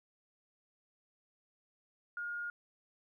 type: tone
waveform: sine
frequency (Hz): 1425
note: F6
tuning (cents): +34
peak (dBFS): -37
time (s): 2.17-2.5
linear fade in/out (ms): 2
effects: 13-bit